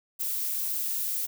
violet noise, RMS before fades -30 dBFS, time 0.19-1.27 s, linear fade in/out 20 ms, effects none

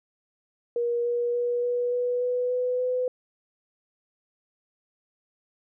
sine tone with pitch steps, 475.4 / 479.3 / 483.2 / 487.1 / 491 / 495 / 499 / 503.1 Hz, A#4 / A#4 / B4 / B4 / B4 / B4 / B4 / B4, +34 / +48 / -38 / -24 / -10 / +4 / +18 / +32 cents, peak -23 dBFS, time 0.76-3.08 s, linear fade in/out 2 ms, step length 290 ms, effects none

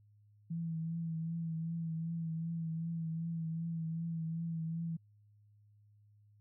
sine tone with vibrato, 164.3 Hz, E3, 5 cents flat, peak -35 dBFS, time 0.5-4.97 s, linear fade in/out 10 ms, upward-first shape triangle, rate 2.6 Hz, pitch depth 38 cents each way, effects added 104 Hz sine -62 dBFS peak until 6.4 s

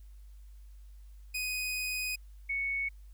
sawtooth / sine tone pair in turn, 2497 / 2217 Hz, D#7 / C#7, +6 / 0 cents, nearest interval major second, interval 206 cents, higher first, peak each -29 / -30 dBFS, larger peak first, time 1.34-2.16 / 2.49-2.89 s, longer first, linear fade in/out 10 ms, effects added 50 Hz sine -48 dBFS peak until 3.13 s + white hiss -71 dBFS RMS until 3.13 s

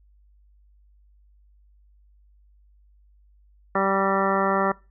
harmonic tone with a mistuned harmonic, 194.4 Hz, G3, 14 cents flat, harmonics 1 / 2 / 3 / 4 / 5 / 6 / 7 / 9 / 10, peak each -28 / -27 / -26 / -28 / -29 / -27 / -27 / -32 / -39 dBFS, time 3.75-4.72 s, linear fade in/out 5 ms, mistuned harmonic 9, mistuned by +36 cents, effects noise-tail reverb RT60 0.3 s tail -23 dB re dry + added 50 Hz sine -54 dBFS peak until 4.9 s

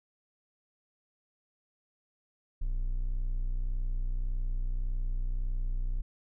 triangle tone, 30.87 Hz, B0, in tune, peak -26 dBFS, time 2.61-6.02 s, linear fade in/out 10 ms, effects none

